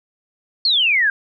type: exponential sweep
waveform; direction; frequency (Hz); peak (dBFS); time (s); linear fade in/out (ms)
sine; down; 4435 to 1564; -13; 0.65-1.1; 2
effects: none